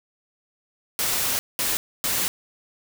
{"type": "noise bursts at uneven times", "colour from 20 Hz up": "white", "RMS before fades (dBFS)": -24, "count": 3, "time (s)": [[0.99, 1.39], [1.59, 1.77], [2.04, 2.28]], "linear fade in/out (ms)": 0, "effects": []}